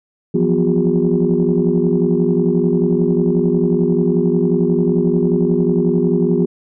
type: tone cluster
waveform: sine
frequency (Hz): 168.7 / 179.9 / 246 / 359.3 / 404.5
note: E3 / F#3 / B3 / F4 / G#4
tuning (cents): +40 / -48 / -7 / +49 / -46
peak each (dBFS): -18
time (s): 0.34-6.46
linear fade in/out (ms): 10
effects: tanh soft clip ceiling -4 dBFS